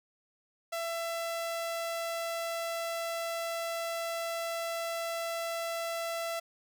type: tone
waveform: sawtooth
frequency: 669 Hz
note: E5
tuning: 25 cents sharp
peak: -29 dBFS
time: 0.72-6.4 s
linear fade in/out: 10 ms
effects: none